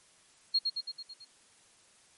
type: tone with echo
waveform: sine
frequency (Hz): 4274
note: C8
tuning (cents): +36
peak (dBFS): -23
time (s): 0.54-0.59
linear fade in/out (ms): 10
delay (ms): 110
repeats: 6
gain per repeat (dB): -4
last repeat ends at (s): 1.25
effects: white hiss -62 dBFS RMS until 2.17 s + MP3 48 kbps